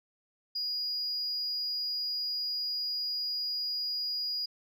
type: tone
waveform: sine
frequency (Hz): 4885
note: D#8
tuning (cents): -33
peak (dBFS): -29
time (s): 0.55-4.46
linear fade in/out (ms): 10
effects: tanh soft clip ceiling -28 dBFS